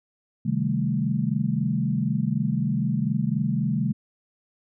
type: chord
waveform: sine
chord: A half-diminished seventh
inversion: first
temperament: equal with one note detuned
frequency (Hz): 132.64 / 155.56 / 196 / 220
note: C3 / Eb3 / G3 / A3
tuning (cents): +24 / 0 / 0 / 0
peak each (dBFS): -27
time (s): 0.45-3.93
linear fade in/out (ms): 10
effects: none